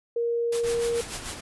sine tone, 469.2 Hz, A#4, 11 cents sharp, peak -23 dBFS, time 0.16-1.01 s, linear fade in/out 5 ms
white noise with tremolo, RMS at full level -33 dBFS, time 0.52-1.35 s, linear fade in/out 5 ms, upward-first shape sine, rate 6.8 Hz, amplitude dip 85%
pink noise, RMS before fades -39 dBFS, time 0.63-1.41 s, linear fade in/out 10 ms
effects resampled to 24000 Hz

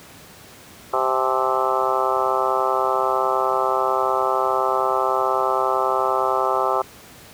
harmonic tone with a mistuned harmonic, 130.81 Hz, C3, in tune, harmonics 3 / 4 / 5 / 6 / 7 / 8 / 9 / 10, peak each -26 / -26 / -26 / -26 / -26 / -26 / -26 / -26 dBFS, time 0.93-6.82 s, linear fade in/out 5 ms, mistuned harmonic 7, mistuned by -80 cents, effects pink hiss -44 dBFS RMS until 7.33 s + high-pass 80 Hz 12 dB/octave

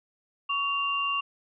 sine tone pair together, 1125 / 2783 Hz, C#6 / F7, +25 / -7 cents, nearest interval octave + major third, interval 1568 cents, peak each -28 dBFS, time 0.49-1.21 s, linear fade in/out 10 ms, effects none

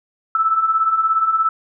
sine beating tone pair, 1302 / 1319 Hz, E6 / E6, -22 / +1 cents, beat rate 17 Hz, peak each -21 / -15 dBFS, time 0.35-1.49 s, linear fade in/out 2 ms, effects none

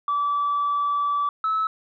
sine tone pair in turn, 1155 / 1300.6 Hz, D6 / E6, -29 / -24 cents, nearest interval major second, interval 205 cents, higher second, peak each -19 / -19 dBFS, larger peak neither, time 0.08-1.29 / 1.44-1.67 s, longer first, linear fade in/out 2 ms, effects tanh soft clip ceiling -17 dBFS

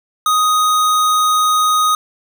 square tone, 1248 Hz, D#6, 5 cents sharp, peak -12 dBFS, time 0.26-1.95 s, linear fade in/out 2 ms, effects none

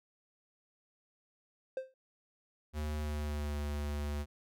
triangle tone with exponential decay, 523.3 Hz, C5, in tune, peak -29 dBFS, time 1.77-1.94 s, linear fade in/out 2 ms, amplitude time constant 35 ms
square tone with pitch glide, 75.6 to 73.24 Hz, D#2 to D2, -49 to -4 cents, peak -35 dBFS, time 2.73-4.26 s, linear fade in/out 50 ms, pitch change -55 cents, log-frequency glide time 2.97-3.57 s
effects none

